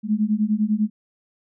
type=beating tone pair; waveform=sine; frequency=207.7 / 217.7 Hz; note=G#3 / A3; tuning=0 / -18 cents; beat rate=10 Hz; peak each=-21 dBFS; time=0.03-0.9 s; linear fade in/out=50 ms; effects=none